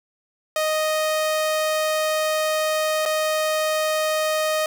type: tone with dropouts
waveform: sawtooth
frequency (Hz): 622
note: D#5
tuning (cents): -1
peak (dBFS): -16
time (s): 0.56-4.66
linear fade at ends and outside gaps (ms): 2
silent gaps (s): 3.054-3.059
effects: none